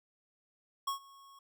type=tone with ADSR envelope; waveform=square; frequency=1100 Hz; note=C#6; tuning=14 cents flat; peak=-31 dBFS; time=0.87-1.39 s; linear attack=8 ms; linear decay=110 ms; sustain=-24 dB; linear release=4 ms; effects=none

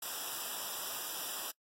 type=noise with comb filter; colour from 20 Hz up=white; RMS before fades=-40 dBFS; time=0.02-1.51 s; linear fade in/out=5 ms; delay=0.46 ms; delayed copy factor=-0.95; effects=noise-tail reverb RT60 0.1 s tail -24 dB re dry + AAC 48 kbps

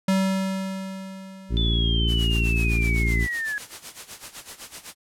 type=tone with exponential decay; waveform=square; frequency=191.4 Hz; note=G3; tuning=41 cents flat; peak=-18 dBFS; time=0.08-2.43 s; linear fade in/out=5 ms; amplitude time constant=510 ms
type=harmonic tone; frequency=57 Hz; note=A#1; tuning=38 cents flat; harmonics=1 / 2 / 3 / 4 / 5 / 6 / 7; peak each=-21 / -27 / -31 / -33 / -35 / -37 / -38 dBFS; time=1.49-3.28 s; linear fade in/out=50 ms
type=linear sweep; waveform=sine; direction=down; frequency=3520 to 1661.2 Hz; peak=-25 dBFS; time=1.57-3.58 s; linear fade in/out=0 ms
type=noise with tremolo; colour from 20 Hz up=white; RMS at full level=-36 dBFS; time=2.07-4.95 s; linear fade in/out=50 ms; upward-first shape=sine; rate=7.9 Hz; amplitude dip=80%
effects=low-pass 11000 Hz 12 dB/octave

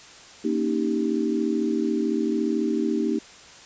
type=chord; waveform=sine; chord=Eb dominant seventh; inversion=second; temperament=equal; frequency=233.1 / 277.2 / 311.1 / 392 Hz; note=Bb3 / Db4 / Eb4 / G4; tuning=0 / 0 / 0 / 0 cents; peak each=-26 / -30 / -25 / -28 dBFS; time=0.44-3.19 s; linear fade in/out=10 ms; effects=white hiss -46 dBFS RMS until 3.65 s + resampled to 16000 Hz

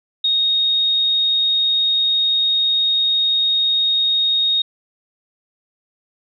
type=tone; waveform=sine; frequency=3729 Hz; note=A#7; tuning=in tune; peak=-14 dBFS; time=0.24-4.62 s; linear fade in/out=5 ms; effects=none

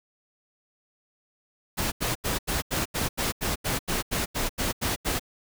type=noise bursts; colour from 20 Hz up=pink; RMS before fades=-27 dBFS; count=15; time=1.77-5.196 s; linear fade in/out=20 ms; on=150 ms; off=84 ms; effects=none

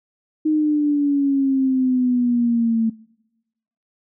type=exponential sweep; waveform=sine; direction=down; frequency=311.1 to 223 Hz; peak=-15 dBFS; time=0.45-2.9 s; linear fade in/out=10 ms; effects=noise-tail reverb RT60 1.0 s tail -25 dB re dry

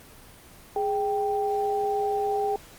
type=tone pair together; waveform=sine; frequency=415.3 / 784.5 Hz; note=G#4 / G5; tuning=0 / +1 cents; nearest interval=major seventh; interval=1101 cents; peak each=-26 dBFS; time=0.76-2.56 s; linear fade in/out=2 ms; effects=pink hiss -49 dBFS RMS until 2.78 s + Opus 24 kbps

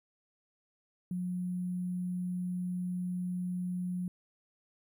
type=tone with sample-and-hold; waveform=sine; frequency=180 Hz; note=F#3; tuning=47 cents flat; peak=-32 dBFS; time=1.11-4.08 s; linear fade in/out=2 ms; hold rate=11025 Hz; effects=none

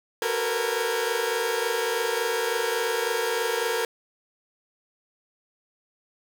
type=tone cluster; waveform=sawtooth; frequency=375.6 / 451.9 / 475.4 / 501 / 1631 Hz; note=F#4 / A4 / A#4 / B4 / G#6; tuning=+26 / +46 / +34 / +25 / -32 cents; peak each=-31 / -24 / -25 / -30 / -29 dBFS; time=0.22-3.85 s; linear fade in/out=2 ms; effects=none

